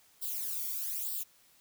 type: noise with flanger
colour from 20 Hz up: violet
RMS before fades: -36 dBFS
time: 0.21-1.24 s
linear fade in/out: 20 ms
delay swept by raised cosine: 0.23 to 0.9 ms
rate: 1.1 Hz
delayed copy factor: +0.85
effects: white hiss -64 dBFS RMS until 1.6 s